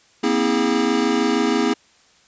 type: tone cluster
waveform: square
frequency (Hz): 237.4 / 263.7 / 321.7 / 410.4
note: A#3 / C4 / E4 / G#4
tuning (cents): +32 / +14 / -42 / -21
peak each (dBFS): -23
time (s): 0.23-1.74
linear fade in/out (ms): 10
effects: white hiss -55 dBFS RMS until 2.27 s + resampled to 16000 Hz